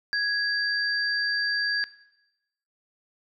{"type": "tone pair together", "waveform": "sine", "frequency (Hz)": [1661.2, 4699], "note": ["G#6", "D8"], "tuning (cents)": [0, 0], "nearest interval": "octave + tritone", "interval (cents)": 1800, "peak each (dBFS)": [-24, -29], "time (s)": [0.13, 1.84], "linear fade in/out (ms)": 0, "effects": ["noise-tail reverb RT60 0.9 s tail -18 dB re dry"]}